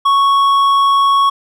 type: tone with hard clipping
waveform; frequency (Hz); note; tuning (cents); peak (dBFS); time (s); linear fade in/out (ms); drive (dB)
sine; 1108.7; C#6; 0; -10; 0.05-1.3; 10; 6
effects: none